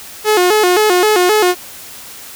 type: tone with vibrato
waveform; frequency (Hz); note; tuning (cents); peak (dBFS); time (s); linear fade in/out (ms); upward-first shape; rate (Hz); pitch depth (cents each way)
sawtooth; 392; G4; 0; -5; 0.24-1.55; 50; square; 3.8; 150
effects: white hiss -33 dBFS RMS until 2.35 s